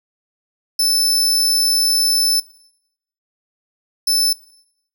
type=tone bursts at uneven times; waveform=sawtooth; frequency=5274 Hz; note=E8; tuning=in tune; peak=-11 dBFS; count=2; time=0.79-2.4 / 4.07-4.33 s; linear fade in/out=5 ms; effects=noise-tail reverb RT60 0.8 s tail -20 dB re dry